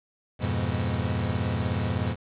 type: chord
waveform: 30% pulse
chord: F diminished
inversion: none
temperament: equal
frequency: 87.31 / 103.83 / 123.47 Hz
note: F2 / Ab2 / Cb3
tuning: 0 / 0 / 0 cents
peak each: -27 dBFS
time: 0.39-2.16 s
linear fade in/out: 50 ms
effects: resampled to 8000 Hz + 8-bit